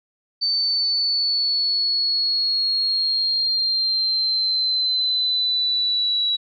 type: exponential sweep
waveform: sine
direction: down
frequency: 4555 to 3900 Hz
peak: -18 dBFS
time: 0.41-6.37 s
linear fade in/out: 20 ms
effects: none

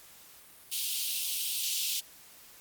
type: high-pass noise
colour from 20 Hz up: pink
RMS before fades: -32 dBFS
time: 0.71-2.01 s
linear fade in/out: 20 ms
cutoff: 2800 Hz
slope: 48 dB/octave
effects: white hiss -54 dBFS RMS until 2.6 s + Opus 48 kbps

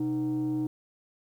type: tone pair together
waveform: sine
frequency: 128.48 / 309.3 Hz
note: C3 / D#4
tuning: -31 / -10 cents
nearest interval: octave + minor third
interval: 1521 cents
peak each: -32 / -25 dBFS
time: 0-0.67 s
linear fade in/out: 5 ms
effects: tanh soft clip ceiling -24 dBFS + 10-bit

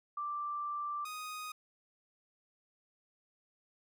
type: tone pair in turn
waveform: sine / sawtooth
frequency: 1176 / 1245.9 Hz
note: D6 / D#6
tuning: +2 / +2 cents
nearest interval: minor second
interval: 100 cents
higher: second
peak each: -35 / -37 dBFS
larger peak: first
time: 0.17-1.05 / 1.05-1.52 s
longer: first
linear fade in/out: 5 ms
effects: none

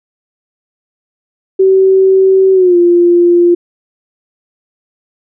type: tone with pitch glide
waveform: sine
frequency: 381.8 to 348.1 Hz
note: G4 to F4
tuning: -46 to -6 cents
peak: -4 dBFS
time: 1.59-3.55 s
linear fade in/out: 10 ms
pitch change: -160 cents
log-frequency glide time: 2.53-2.77 s
effects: none

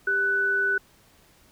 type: tone pair together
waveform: sine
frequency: 395.3 / 1491 Hz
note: G4 / F#6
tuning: +15 / +13 cents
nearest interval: octave + major seventh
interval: 2298 cents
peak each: -31 / -21 dBFS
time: 0.07-0.78 s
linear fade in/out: 5 ms
effects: pink hiss -58 dBFS RMS until 1.51 s

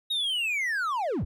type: linear sweep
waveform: triangle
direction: down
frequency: 3805 to 38.67 Hz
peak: -24 dBFS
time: 0.1-1.25 s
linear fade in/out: 10 ms
effects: none

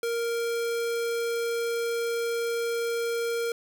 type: tone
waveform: square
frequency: 466.2 Hz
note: A#4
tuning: in tune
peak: -27 dBFS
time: 0.03-3.52 s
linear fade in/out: 2 ms
effects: none

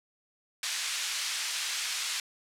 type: band-pass noise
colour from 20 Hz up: white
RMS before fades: -33 dBFS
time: 0.63-2.2 s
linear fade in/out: 2 ms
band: 1700 to 6300 Hz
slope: 12 dB/octave
effects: low-pass 12000 Hz 12 dB/octave

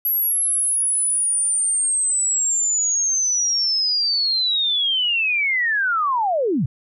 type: linear sweep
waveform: sine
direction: down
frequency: 11720 to 103.83 Hz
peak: -17 dBFS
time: 0.05-6.66 s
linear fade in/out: 5 ms
effects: none

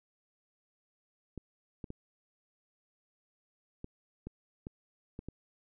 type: clicks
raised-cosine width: 3 ms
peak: -28 dBFS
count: 8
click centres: 1.377 / 1.842 / 1.904 / 3.844 / 4.27 / 4.669 / 5.191 / 5.286 s
effects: none

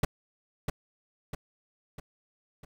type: noise with echo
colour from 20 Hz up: brown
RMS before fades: -22 dBFS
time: 0.03-0.05 s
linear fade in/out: 5 ms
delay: 650 ms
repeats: 4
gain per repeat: -6 dB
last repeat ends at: 2.65 s
effects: none

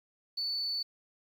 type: tone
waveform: sine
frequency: 4482 Hz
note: C#8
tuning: 18 cents sharp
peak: -30 dBFS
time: 0.37-0.83 s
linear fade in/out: 10 ms
effects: tanh soft clip ceiling -26 dBFS + 10-bit

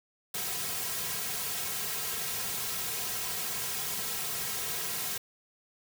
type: noise with comb filter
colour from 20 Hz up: white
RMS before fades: -34 dBFS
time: 0.34-5.18 s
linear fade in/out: 5 ms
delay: 3.4 ms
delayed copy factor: -0.95
effects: none

